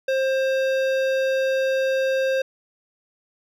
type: tone with hard clipping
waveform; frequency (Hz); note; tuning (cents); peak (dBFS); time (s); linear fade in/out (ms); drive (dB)
triangle; 530; C5; +22; -21; 0.08-2.42; 5; 18
effects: none